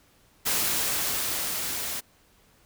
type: noise with level ramp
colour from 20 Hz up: white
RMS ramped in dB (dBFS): -25 to -32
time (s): 0.45-2.01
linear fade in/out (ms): 20
effects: pink hiss -61 dBFS RMS until 2.65 s